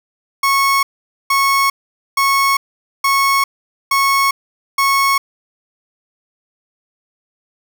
30% pulse tone bursts, 1100 Hz, C#6, 14 cents flat, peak -9 dBFS, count 6, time 0.43-5.18 s, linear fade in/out 5 ms, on 400 ms, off 470 ms, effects none

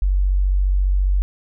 sine tone, 47.32 Hz, F#1, 40 cents sharp, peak -14 dBFS, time 0.02-1.22 s, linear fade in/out 0 ms, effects none

